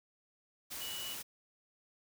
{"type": "tone in noise", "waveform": "sine", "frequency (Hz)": 2943, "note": "F#7", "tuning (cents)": -10, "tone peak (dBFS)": -42, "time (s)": [0.8, 1.15], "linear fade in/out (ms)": 20, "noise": "white", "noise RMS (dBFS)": -43, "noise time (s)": [0.7, 1.23], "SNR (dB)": -2, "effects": []}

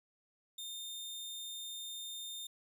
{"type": "tone", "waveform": "sawtooth", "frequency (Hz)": 3632, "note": "A#7", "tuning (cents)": -46, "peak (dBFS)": -39, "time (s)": [0.58, 2.47], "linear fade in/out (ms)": 5, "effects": []}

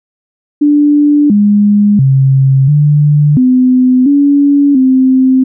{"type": "tone with pitch steps", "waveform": "sine", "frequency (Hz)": [293.2, 205.8, 134.5, 147.7, 254.1, 284.3, 260.4], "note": ["D4", "G#3", "C3", "D3", "B3", "C#4", "C4"], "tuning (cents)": [-3, -16, 48, 10, 49, 44, -8], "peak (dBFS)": -4, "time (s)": [0.61, 5.44], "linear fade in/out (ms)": 10, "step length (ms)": 690, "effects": []}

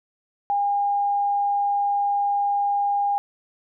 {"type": "tone", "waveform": "sine", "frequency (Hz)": 810, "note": "G#5", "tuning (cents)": -43, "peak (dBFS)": -19, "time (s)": [0.5, 3.18], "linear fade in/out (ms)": 0, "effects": []}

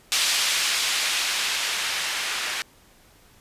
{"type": "noise with low-pass filter sweep", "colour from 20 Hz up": "violet", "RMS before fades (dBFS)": -25, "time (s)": [0.12, 2.62], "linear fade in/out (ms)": 0, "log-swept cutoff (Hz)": [3500, 2000], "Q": 0.78, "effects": ["pink hiss -55 dBFS RMS until 3.4 s", "resampled to 32000 Hz"]}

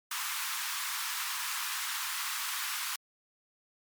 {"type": "high-pass noise", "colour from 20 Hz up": "pink", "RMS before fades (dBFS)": -35, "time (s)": [0.11, 2.96], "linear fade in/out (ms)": 5, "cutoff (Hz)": 980, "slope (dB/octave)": 48, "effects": ["MP3 96 kbps"]}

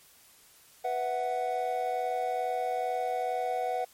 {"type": "chord", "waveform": "triangle", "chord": "B suspended fourth", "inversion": "none", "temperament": "just", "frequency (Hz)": [493.9, 658.5, 740.8], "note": ["B4", "E5", "F#5"], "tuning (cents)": [0, -2, 2], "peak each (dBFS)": [-32, -34, -28], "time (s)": [0.84, 3.85], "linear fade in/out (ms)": 10, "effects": ["white hiss -58 dBFS RMS until 3.93 s", "MP3 64 kbps"]}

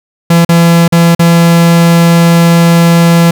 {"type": "tone with dropouts", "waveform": "45% pulse", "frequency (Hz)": 168.9, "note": "E3", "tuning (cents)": 42, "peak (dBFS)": -3, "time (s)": [0.3, 3.31], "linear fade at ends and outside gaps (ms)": 5, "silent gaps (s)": [[0.449, 0.49], [0.88, 0.923], [1.15, 1.193]], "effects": []}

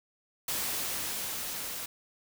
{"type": "noise with level ramp", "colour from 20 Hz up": "white", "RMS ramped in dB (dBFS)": [-32, -38], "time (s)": [0.48, 1.86], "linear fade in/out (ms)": 5, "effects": []}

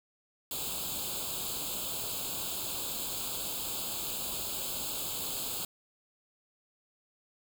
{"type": "noise with comb filter", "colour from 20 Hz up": "white", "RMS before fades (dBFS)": -36, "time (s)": [0.51, 5.65], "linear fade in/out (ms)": 2, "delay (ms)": 0.26, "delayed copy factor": 1, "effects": []}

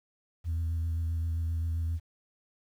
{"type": "tone with vibrato", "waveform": "sine", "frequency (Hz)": 82.41, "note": "E2", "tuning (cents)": 0, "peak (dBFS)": -26, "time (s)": [0.44, 2], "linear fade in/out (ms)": 50, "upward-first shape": "sine", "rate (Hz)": 7.6, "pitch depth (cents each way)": 24, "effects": ["tanh soft clip ceiling -26 dBFS", "10-bit"]}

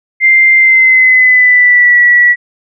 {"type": "tone with pitch glide", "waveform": "sine", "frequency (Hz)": [2093, 1941.6], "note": ["C7", "B6"], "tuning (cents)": [0, -30], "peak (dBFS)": -3, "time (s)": [0.2, 2.36], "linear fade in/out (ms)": 50, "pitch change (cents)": -130, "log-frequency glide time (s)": [0.56, 1.98], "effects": []}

